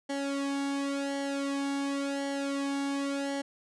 sawtooth tone with flanger, 278.5 Hz, C#4, 8 cents sharp, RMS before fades -32 dBFS, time 0.09-3.42 s, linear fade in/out 10 ms, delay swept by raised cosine 0.79 to 1.61 ms, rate 0.92 Hz, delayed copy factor -0.85, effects resampled to 22050 Hz

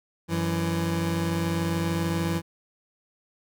25% pulse tone pair together, 93.5 / 166.79 Hz, F#2 / E3, +19 / +21 cents, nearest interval minor seventh, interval 1002 cents, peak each -26 / -22 dBFS, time 0.28-2.42 s, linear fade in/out 50 ms, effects none

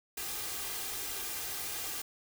white noise with comb filter, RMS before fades -38 dBFS, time 0.17-2.02 s, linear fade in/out 5 ms, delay 2.5 ms, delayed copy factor +0.55, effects none

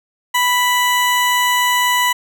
20% pulse tone, 987.8 Hz, B5, in tune, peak -8 dBFS, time 0.34-2.13 s, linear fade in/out 10 ms, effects none

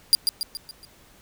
sawtooth tone with echo, 4800 Hz, D8, 37 cents sharp, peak -9 dBFS, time 0.13-0.15 s, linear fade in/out 0 ms, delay 140 ms, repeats 5, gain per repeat -6 dB, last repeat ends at 0.85 s, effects pink hiss -54 dBFS RMS until 1.21 s

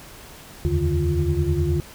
sine tone cluster, 77.3 / 86.6 / 143.4 / 154 / 348.8 Hz, D#2 / F2 / D3 / D#3 / F4, -11 / -14 / -41 / -17 / -2 cents, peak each -23 / -25 / -25 / -28 / -25 dBFS, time 0.65-1.8 s, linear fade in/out 0 ms, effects pink hiss -43 dBFS RMS until 1.94 s

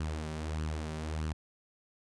sawtooth tone with flanger, 77.78 Hz, D#2, in tune, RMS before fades -36 dBFS, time 0-1.33 s, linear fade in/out 5 ms, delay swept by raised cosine 0.66 to 5.26 ms, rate 1.6 Hz, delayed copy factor +0.55, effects resampled to 22050 Hz

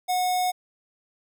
square tone with notch filter, 730 Hz, F#5, 24 cents flat, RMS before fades -24 dBFS, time 0.08-0.52 s, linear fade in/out 20 ms, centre 1700 Hz, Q 1.1, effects none

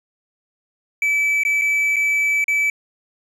triangle tone with dropouts, 2305 Hz, D7, 33 cents flat, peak -14 dBFS, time 1.02-2.7 s, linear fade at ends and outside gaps 2 ms, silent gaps 1.435-1.45 / 1.614-1.618 / 1.96-1.965 / 2.442-2.481 s, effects resampled to 32000 Hz

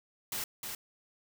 white noise with echo, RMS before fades -36 dBFS, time 0.32-0.44 s, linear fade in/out 2 ms, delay 310 ms, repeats 1, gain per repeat -4 dB, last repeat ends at 0.75 s, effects none

